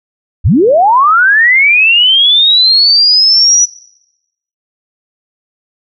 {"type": "linear sweep", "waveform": "sine", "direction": "up", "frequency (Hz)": [48.84, 5920], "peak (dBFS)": -4, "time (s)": [0.44, 3.66], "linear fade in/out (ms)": 20, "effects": ["noise-tail reverb RT60 0.9 s tail -22 dB re dry"]}